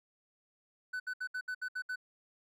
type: tone bursts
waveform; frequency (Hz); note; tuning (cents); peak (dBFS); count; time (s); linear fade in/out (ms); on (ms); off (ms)
triangle; 1500; F#6; +23; -33; 8; 0.93-1.959; 10; 70; 67
effects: none